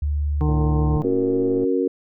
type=tone with pitch glide; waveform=sine; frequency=73.42 to 71.21 Hz; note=D2 to C#2; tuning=0 to +47 cents; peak=-19 dBFS; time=0.02-0.97 s; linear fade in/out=5 ms; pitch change=-53 cents; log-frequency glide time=0.4-0.51 s
type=harmonic tone; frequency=151.4 Hz; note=D#3; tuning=47 cents flat; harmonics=1 / 2 / 3 / 5 / 6 / 7; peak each=-20 / -26 / -30 / -34 / -36 / -37 dBFS; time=0.41-1.02 s; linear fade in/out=0 ms
type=click train; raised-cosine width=2 ms; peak=-20 dBFS; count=130; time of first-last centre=0.49-1.642 s; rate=112 Hz
type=chord; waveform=sine; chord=F# major; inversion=second; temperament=equal with one note detuned; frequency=275 / 370 / 466.2 Hz; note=C#4 / F#4 / A#4; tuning=-14 / 0 / 0 cents; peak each=-22 dBFS; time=1.04-1.88 s; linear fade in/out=5 ms
effects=none